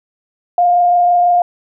sine tone with frequency modulation, 706 Hz, F5, 19 cents sharp, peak -8 dBFS, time 0.58-1.42 s, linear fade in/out 2 ms, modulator 26.1 Hz, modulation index 0.39, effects none

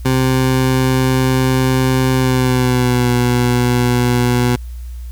20% pulse tone with pitch glide, 130 to 122.77 Hz, C3 to B2, -11 to -10 cents, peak -7 dBFS, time 0.05-4.56 s, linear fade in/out 5 ms, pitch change -99 cents, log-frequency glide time 2.15-3.09 s, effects added 60 Hz sine -25 dBFS peak until 5.11 s + white hiss -49 dBFS RMS until 5.11 s

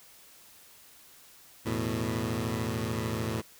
15% pulse chord, E suspended fourth, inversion none, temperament equal, 82.41 / 110 / 123.47 Hz, E2 / A2 / B2, 0 / 0 / 0 cents, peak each -31 / -25 / -29 dBFS, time 1.65-3.42 s, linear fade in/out 20 ms, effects white hiss -55 dBFS RMS until 3.59 s

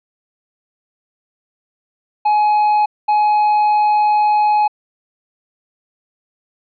triangle tone bursts at uneven times, 842 Hz, G#5, 24 cents sharp, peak -9 dBFS, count 2, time 2.25-2.86 / 3.08-4.68 s, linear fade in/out 10 ms, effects resampled to 11025 Hz

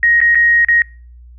sine tone with dropouts, 1878 Hz, A#6, 12 cents sharp, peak -8 dBFS, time 0.03-0.82 s, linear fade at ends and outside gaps 1 ms, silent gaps 0.204-0.214 / 0.348-0.354 / 0.648-0.685 s, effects noise-tail reverb RT60 0.4 s tail -26 dB re dry + added 60 Hz sine -36 dBFS peak until 1.38 s

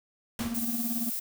pink noise with exponential decay, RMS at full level -33 dBFS, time 0.39-0.9 s, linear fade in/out 2 ms, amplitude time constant 110 ms
triangle tone with tremolo, 233.1 Hz, A#3, in tune, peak -26 dBFS, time 0.4-1.1 s, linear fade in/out 5 ms, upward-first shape sine, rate 18 Hz, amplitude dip 70%
violet noise, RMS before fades -33 dBFS, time 0.54-1.2 s, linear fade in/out 10 ms
effects none

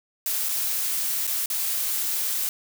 blue noise with dropouts, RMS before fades -26 dBFS, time 0.26-2.49 s, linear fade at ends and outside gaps 1 ms, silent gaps 0.487-0.491 / 1.269-1.275 / 1.459-1.501 s, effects none

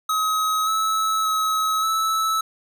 square tone with pitch steps, 1272 / 1300 / 1283 / 1307 Hz, D#6 / E6 / E6 / E6, +38 / -24 / -47 / -15 cents, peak -20 dBFS, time 0.09-2.41 s, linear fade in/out 5 ms, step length 580 ms, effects none

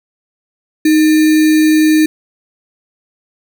sine tone with sample-and-hold, 311.1 Hz, D#4, in tune, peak -6 dBFS, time 0.85-2.06 s, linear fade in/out 5 ms, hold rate 2100 Hz, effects none

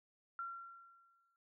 sine tone with exponential decay, 1369 Hz, F6, 35 cents flat, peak -39 dBFS, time 0.39-1.36 s, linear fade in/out 1 ms, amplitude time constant 210 ms, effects none

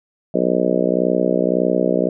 harmonic tone, 61.8 Hz, B1, 2 cents sharp, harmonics 3 / 4 / 5 / 6 / 7 / 8 / 9 / 10, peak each -23 / -23 / -23 / -23 / -23 / -23 / -23 / -23 dBFS, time 0.34-2.09 s, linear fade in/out 5 ms, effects none

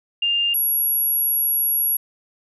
sine tone pair in turn, 2804 / 11317 Hz, F7 / F9, +6 / +22 cents, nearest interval 2 octaves, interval 2416 cents, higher second, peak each -17 / -17 dBFS, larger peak neither, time 0.22-0.54 / 0.54-1.97 s, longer second, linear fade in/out 5 ms, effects none

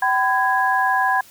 sine tone cluster, 767 / 1006 / 1653 Hz, G5 / B5 / G#6, -38 / +32 / -9 cents, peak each -20 dBFS, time 0.02-1.21 s, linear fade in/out 5 ms, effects white hiss -47 dBFS RMS until 1.3 s

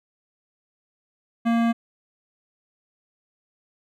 sine tone with hard clipping, 231.8 Hz, A#3, 10 cents flat, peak -20 dBFS, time 1.45-1.73 s, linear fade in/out 20 ms, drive 17 dB, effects none

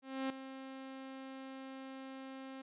sawtooth tone with ADSR envelope, 266.1 Hz, C4, 29 cents sharp, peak -30 dBFS, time 0.02-2.62 s, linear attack 280 ms, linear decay 3 ms, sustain -12 dB, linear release 8 ms, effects resampled to 8000 Hz

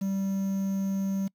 triangle tone with quantisation, 194.4 Hz, G3, 14 cents flat, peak -24 dBFS, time 0.01-1.28 s, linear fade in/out 10 ms, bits 8, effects noise-tail reverb RT60 0.1 s tail -25 dB re dry

